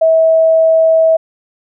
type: tone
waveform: sine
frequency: 647 Hz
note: E5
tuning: 32 cents flat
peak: -6 dBFS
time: 0.01-1.17 s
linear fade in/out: 10 ms
effects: none